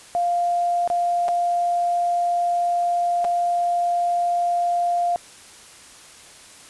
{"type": "tone with dropouts", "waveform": "sine", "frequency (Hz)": 698.5, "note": "F5", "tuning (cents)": 0, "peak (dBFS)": -18, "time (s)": [0.15, 5.16], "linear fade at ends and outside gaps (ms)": 0, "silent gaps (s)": [[0.876, 0.901], [1.282, 1.287], [3.244, 3.249]], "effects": ["white hiss -45 dBFS RMS until 6.69 s", "resampled to 24000 Hz"]}